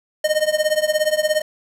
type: tone with tremolo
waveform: square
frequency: 614 Hz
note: D#5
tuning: 23 cents flat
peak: -13 dBFS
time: 0.24-1.42 s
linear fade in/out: 5 ms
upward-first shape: triangle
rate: 17 Hz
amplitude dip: 95%
effects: resampled to 32000 Hz + 7-bit